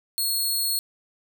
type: tone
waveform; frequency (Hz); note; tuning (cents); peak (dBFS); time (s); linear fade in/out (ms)
15% pulse; 4317; C#8; -47; -16; 0.18-0.79; 0
effects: none